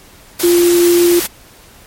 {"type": "tone in noise", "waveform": "sine", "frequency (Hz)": 347.5, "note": "F4", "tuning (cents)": -9, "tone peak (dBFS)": -7, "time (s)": [0.43, 1.2], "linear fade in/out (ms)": 10, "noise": "white", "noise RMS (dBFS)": -19, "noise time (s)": [0.39, 1.27], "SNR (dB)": 9, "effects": ["pink hiss -42 dBFS RMS until 1.86 s", "MP3 64 kbps"]}